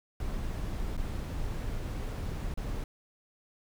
brown noise with dropouts, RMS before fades -34 dBFS, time 0.2-2.84 s, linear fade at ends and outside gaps 2 ms, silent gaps 0.968-0.976 / 2.54-2.574 s, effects none

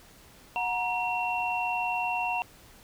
sine tone cluster, 733 / 945 / 2726 Hz, F#5 / A#5 / F7, -16 / +23 / -43 cents, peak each -31 dBFS, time 0.56-2.42 s, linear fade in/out 0 ms, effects pink hiss -54 dBFS RMS until 2.83 s

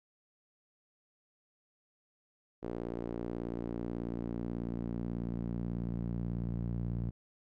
sawtooth tone with band-pass filter sweep, 58.3 Hz, A#1, 1 cent sharp, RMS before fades -37 dBFS, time 2.62-7.11 s, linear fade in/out 20 ms, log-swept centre 390 to 140 Hz, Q 1.6, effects none

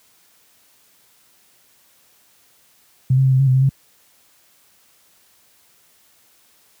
sine tone with pitch steps, 129.8 / 133.5 / 132.2 / 130.6 / 136.5 / 128.8 / 131.9 / 135.5 Hz, C3 / C3 / C3 / C3 / C#3 / C3 / C3 / C#3, -13 / +35 / +18 / -3 / -26 / -27 / +14 / -39 cents, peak -11 dBFS, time 3.1-3.692 s, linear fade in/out 5 ms, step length 74 ms, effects white hiss -56 dBFS RMS until 6.8 s + high-pass 60 Hz 12 dB/octave

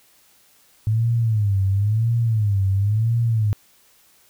sine tone with vibrato, 106.3 Hz, G#2, 41 cents sharp, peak -16 dBFS, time 0.87-3.53 s, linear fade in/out 0 ms, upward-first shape sine, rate 0.97 Hz, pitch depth 170 cents each way, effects white hiss -56 dBFS RMS until 4.29 s

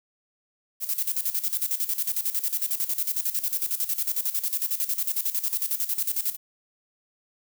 violet noise with tremolo, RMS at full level -25 dBFS, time 0.8-6.37 s, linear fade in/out 50 ms, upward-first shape square, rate 11 Hz, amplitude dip 75%, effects none

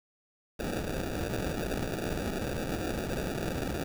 white noise with sample-and-hold, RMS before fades -33 dBFS, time 0.59-3.84 s, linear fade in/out 10 ms, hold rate 1050 Hz, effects none

